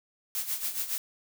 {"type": "noise with tremolo", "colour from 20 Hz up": "blue", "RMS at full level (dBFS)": -30, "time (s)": [0.35, 0.98], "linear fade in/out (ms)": 0, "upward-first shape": "sine", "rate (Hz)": 7.2, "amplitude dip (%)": 70, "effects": []}